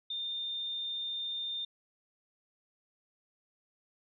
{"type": "tone", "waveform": "sine", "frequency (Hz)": 3617, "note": "A7", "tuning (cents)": 47, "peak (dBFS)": -34, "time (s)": [0.1, 1.65], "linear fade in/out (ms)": 5, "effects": []}